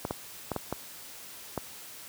clicks, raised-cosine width 1 ms, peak -16 dBFS, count 6, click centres 0.051 / 0.109 / 0.517 / 0.563 / 0.726 / 1.577 s, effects white hiss -46 dBFS RMS until 2.08 s + high-pass 60 Hz 12 dB/octave

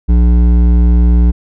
triangle tone with hard clipping, 59.3 Hz, A#1, 30 cents sharp, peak -7 dBFS, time 0.08-1.32 s, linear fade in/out 20 ms, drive 14 dB, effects none

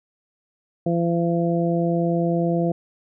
harmonic tone, 169.9 Hz, F3, 47 cents flat, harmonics 1 / 2 / 3 / 4, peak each -21 / -24 / -26 / -27 dBFS, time 0.86-2.72 s, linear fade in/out 5 ms, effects none

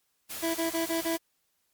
white noise, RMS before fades -38 dBFS, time 0.29-1.18 s, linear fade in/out 20 ms
25% pulse tone bursts, 330 Hz, E4, 2 cents sharp, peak -23 dBFS, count 5, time 0.42-1.174 s, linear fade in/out 20 ms, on 130 ms, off 26 ms
effects white hiss -74 dBFS RMS until 1.73 s + MP3 96 kbps

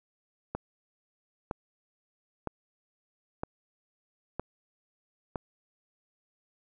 click train, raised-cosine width 1 ms, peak -18 dBFS, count 6, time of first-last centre 0.55-5.358 s, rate 1.04 Hz, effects none

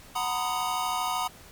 square chord, B major seventh, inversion second, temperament equal with one note detuned, 740 / 932.3 / 1005 / 1244.5 Hz, F#5 / A#5 / B5 / D#6, 0 / 0 / +30 / 0 cents, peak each -33 dBFS, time 0.15-1.28 s, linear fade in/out 10 ms, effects pink hiss -50 dBFS RMS until 1.51 s + MP3 96 kbps

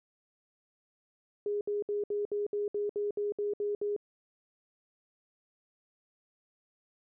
sine tone bursts, 412.1 Hz, G#4, 13 cents flat, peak -29 dBFS, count 12, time 1.46-3.964 s, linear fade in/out 2 ms, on 150 ms, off 64 ms, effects none

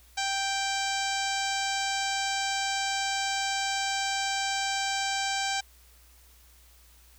harmonic tone, 784 Hz, G5, in tune, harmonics 1 / 2 / 3 / 4 / 5 / 6 / 7 / 8 / 9 / 10, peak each -31 / -34 / -36 / -37 / -38 / -39 / -39 / -40 / -41 / -41 dBFS, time 0.17-5.61 s, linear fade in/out 10 ms, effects added 60 Hz sine -56 dBFS peak until 7.18 s + white hiss -59 dBFS RMS until 7.18 s

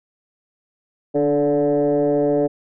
sine tone with frequency modulation, 435.6 Hz, A4, 17 cents flat, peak -14 dBFS, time 1.14-2.48 s, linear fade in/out 20 ms, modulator 143 Hz, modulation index 1.3, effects tanh soft clip ceiling -10 dBFS

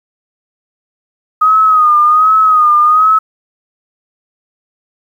sine tone with vibrato, 1247 Hz, D#6, 3 cents sharp, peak -5 dBFS, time 1.41-3.19 s, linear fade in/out 10 ms, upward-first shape sine, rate 1.3 Hz, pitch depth 63 cents each way, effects 7-bit

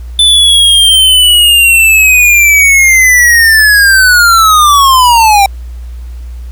square linear sweep, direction down, 3520 to 775 Hz, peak -3 dBFS, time 0.19-5.46 s, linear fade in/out 2 ms, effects added 60 Hz sine -20 dBFS peak until 6.51 s + pink hiss -44 dBFS RMS until 6.51 s

